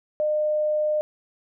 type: tone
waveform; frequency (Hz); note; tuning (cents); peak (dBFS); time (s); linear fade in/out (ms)
sine; 607; D#5; -43; -20; 0.2-1.01; 0
effects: none